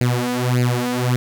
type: tone with flanger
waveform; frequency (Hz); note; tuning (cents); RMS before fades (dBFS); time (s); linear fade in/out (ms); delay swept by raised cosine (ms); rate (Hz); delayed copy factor
sawtooth; 123.47; B2; 0; -19; 0.01-1.16; 0; 0.43 to 4.03; 1.7; +0.85
effects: none